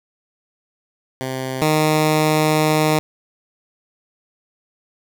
10% pulse tone pair in turn, 130.81 / 154.62 Hz, C3 / D#3, 0 / -11 cents, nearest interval minor third, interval 289 cents, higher second, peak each -15 / -6 dBFS, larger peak second, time 1.21-1.62 / 1.62-2.99 s, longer second, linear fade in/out 0 ms, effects none

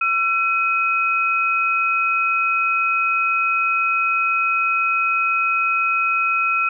sine tone pair together, 1350 / 2528 Hz, E6 / D#7, +41 / +27 cents, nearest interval major seventh, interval 1086 cents, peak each -19 dBFS, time 0.01-6.69 s, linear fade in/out 5 ms, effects none

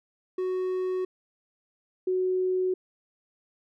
triangle / sine tone pair in turn, 370 / 370 Hz, F#4 / F#4, 0 / 0 cents, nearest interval unison, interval 0 cents, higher neither, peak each -24 / -23 dBFS, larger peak second, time 0.38-1.05 / 2.07-2.74 s, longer neither, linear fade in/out 5 ms, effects none

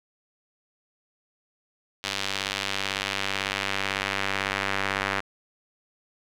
square tone with band-pass filter sweep, 49 Hz, G1, in tune, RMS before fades -29 dBFS, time 2.03-5.21 s, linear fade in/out 20 ms, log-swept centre 3700 to 1800 Hz, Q 1.2, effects none

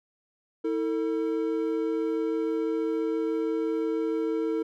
triangle tone pair together, 322.7 / 448.8 Hz, E4 / A4, -37 / +34 cents, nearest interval tritone, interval 571 cents, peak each -26 / -26 dBFS, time 0.64-4.63 s, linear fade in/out 10 ms, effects none

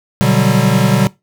square chord, G major seventh, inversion first, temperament equal, 123.47 / 146.83 / 185 / 196 Hz, B2 / D3 / F#3 / G3, 0 / 0 / 0 / 0 cents, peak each -16 dBFS, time 0.21-1.07 s, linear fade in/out 0 ms, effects noise-tail reverb RT60 0.2 s tail -20 dB re dry

